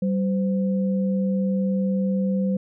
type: tone pair together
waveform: sine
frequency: 192.1 / 512.8 Hz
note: G3 / C5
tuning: -35 / -35 cents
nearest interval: octave + perfect fourth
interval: 1700 cents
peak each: -20 / -29 dBFS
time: 0.02-2.57 s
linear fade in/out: 5 ms
effects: none